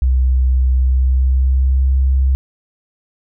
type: tone with pitch glide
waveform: sine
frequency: 64 to 66.14 Hz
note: C2 to C2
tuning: -38 to +19 cents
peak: -10 dBFS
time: 0.02-2.35 s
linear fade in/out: 0 ms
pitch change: +57 cents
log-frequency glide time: 0.8-1.92 s
effects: none